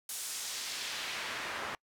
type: noise with band-pass filter sweep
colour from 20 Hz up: pink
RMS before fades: -39 dBFS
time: 0.09-1.75 s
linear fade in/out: 2 ms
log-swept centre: 10000 to 1200 Hz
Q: 0.9
effects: noise-tail reverb RT60 0.1 s tail -26 dB re dry